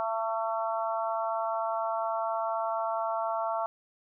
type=harmonic tone; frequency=224.2 Hz; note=A3; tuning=33 cents sharp; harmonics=3 / 4 / 5 / 6; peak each=-31 / -33 / -35 / -37 dBFS; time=0-3.66 s; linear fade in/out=0 ms; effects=none